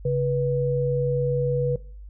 sine tone pair together, 137.08 / 488.5 Hz, C#3 / B4, -19 / -19 cents, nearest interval octave + minor seventh, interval 2200 cents, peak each -23 dBFS, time 0.05-1.76 s, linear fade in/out 5 ms, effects noise-tail reverb RT60 0.4 s tail -18 dB re dry + added 50 Hz sine -38 dBFS peak until 2.09 s

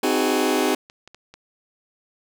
sawtooth chord, Ab dominant seventh, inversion first, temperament just, 259.6 / 311.5 / 373.8 / 415.3 Hz, C4 / Eb4 / Gb4 / Ab4, -13 / +2 / +18 / 0 cents, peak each -20 dBFS, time 0.03-0.75 s, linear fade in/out 5 ms
clicks, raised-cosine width 0.2 ms, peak -26 dBFS, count 6, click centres 0.315 / 0.693 / 0.899 / 1.076 / 1.146 / 1.34 s
effects none

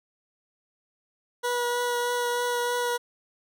20% pulse tone with vibrato, 485 Hz, B4, 31 cents flat, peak -20 dBFS, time 1.43-2.98 s, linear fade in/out 20 ms, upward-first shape triangle, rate 3.2 Hz, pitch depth 13 cents each way, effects none

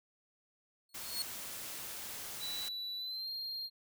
sawtooth tone with exponential growth, 4331 Hz, C#8, 41 cents flat, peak -29 dBFS, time 0.89-1.22 s, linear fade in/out 2 ms, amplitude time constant 71 ms
white noise, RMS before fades -44 dBFS, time 0.94-2.69 s, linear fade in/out 10 ms
triangle tone with pitch glide, 3951 to 4210 Hz, B7 to C8, 0 to +10 cents, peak -37 dBFS, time 2.39-3.7 s, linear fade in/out 50 ms, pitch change +110 cents, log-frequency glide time 2.97-3.29 s
effects none

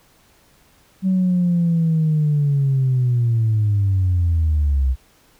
sine linear sweep, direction down, 190.4 to 63 Hz, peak -13 dBFS, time 1.02-4.96 s, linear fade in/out 50 ms, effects tanh soft clip ceiling -11 dBFS + pink hiss -55 dBFS RMS until 5.39 s

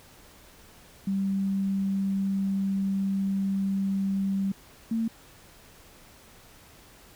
sine tone pair in turn, 195 / 226 Hz, G3 / A3, -9 / +47 cents, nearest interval minor third, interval 256 cents, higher second, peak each -24 dBFS, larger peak neither, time 1.07-4.52 / 4.91-5.08 s, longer first, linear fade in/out 5 ms, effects pink hiss -53 dBFS RMS until 7.15 s

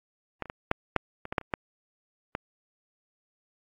clicks, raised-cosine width 0.5 ms, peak -15 / -29 / -20 / -8 / -7 / -22 / -17 / -9 / -29 / -11 / -15 dBFS, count 11, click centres 0.423 / 0.457 / 0.499 / 0.714 / 0.963 / 1.254 / 1.325 / 1.382 / 1.413 / 1.538 / 2.351 s, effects AAC 48 kbps

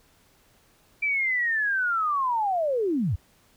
sine linear sweep, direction down, 2349 to 69.3 Hz, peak -22 dBFS, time 1.02-3.16 s, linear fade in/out 10 ms, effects pink hiss -61 dBFS RMS until 3.56 s

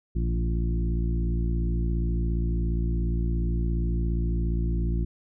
harmonic tone with a mistuned harmonic, 57.2 Hz, A#1, 32 cents flat, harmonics 1 / 2 / 3 / 4 / 5 / 6, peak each -24 / -32 / -32 / -39 / -40 / -38 dBFS, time 0.15-5.05 s, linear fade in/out 10 ms, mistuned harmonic 2, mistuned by +34 cents, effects none

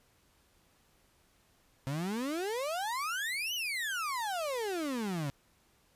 35% pulse exponential two-way sweep, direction up then down, 130.81 to 3061 to 134.4 Hz, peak -31 dBFS, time 1.87-5.3 s, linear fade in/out 0 ms, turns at 3.54 s, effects pink hiss -68 dBFS RMS until 5.95 s + resampled to 32000 Hz

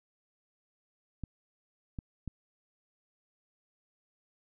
clicks, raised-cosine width 5 ms, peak -25 dBFS, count 3, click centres 1.237 / 1.988 / 2.277 s, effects none

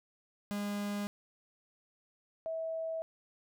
45% pulse / sine tone pair in turn, 204.5 / 649.2 Hz, G#3 / E5, -26 / -27 cents, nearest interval octave + minor sixth, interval 1999 cents, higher second, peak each -34 / -34 dBFS, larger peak neither, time 0.51-1.07 / 2.46-3.02 s, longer neither, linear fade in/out 0 ms, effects none

